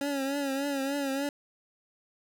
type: tone with vibrato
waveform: 25% pulse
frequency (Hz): 277.2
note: C#4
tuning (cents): 0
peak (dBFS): -25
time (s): 0.01-1.29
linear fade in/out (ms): 2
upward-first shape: triangle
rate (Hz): 3.4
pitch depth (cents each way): 72
effects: none